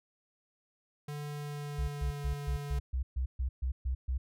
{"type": "tone with pitch glide", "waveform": "square", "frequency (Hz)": [146.83, 143.73], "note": ["D3", "D3"], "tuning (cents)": [0, -37], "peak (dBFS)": -38, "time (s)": [1.08, 2.79], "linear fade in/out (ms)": 5, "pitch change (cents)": -37, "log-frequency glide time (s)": [1.3, 2.24]}
{"type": "tone bursts", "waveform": "sine", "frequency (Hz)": 64.4, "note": "C2", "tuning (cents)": -27, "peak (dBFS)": -29, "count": 11, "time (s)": [1.78, 4.18], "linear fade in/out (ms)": 10, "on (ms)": 100, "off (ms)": 130}
{"effects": []}